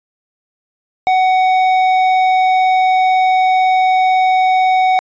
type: tone with hard clipping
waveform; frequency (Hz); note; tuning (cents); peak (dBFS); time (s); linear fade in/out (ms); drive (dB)
triangle; 747; F#5; +16; -11; 1.07-4.99; 0; 12
effects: resampled to 16000 Hz